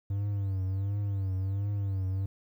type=tone with vibrato; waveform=triangle; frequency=98 Hz; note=G2; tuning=in tune; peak=-26 dBFS; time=0.1-2.26 s; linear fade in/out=5 ms; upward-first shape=triangle; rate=1.4 Hz; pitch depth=85 cents each way; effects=11-bit